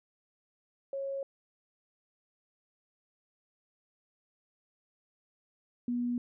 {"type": "tone pair in turn", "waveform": "sine", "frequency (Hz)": [548, 242.6], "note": ["C#5", "B3"], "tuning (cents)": [-20, -31], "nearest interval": "octave + major second", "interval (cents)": 1411, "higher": "first", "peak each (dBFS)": [-33, -29], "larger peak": "second", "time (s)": [[0.93, 1.23], [5.88, 6.18]], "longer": "neither", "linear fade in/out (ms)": 2, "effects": []}